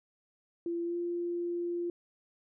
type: tone with pitch glide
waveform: sine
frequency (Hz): 340.9 to 346.7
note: F4 to F4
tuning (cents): -42 to -13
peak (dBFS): -31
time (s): 0.66-1.9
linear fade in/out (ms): 2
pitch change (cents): +29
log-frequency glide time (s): 0.84-0.96
effects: none